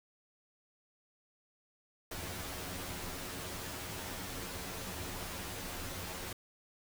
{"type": "noise with comb filter", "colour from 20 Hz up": "pink", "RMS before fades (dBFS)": -42, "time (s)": [2.11, 6.33], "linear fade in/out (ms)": 5, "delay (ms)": 11, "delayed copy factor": 0.7, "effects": []}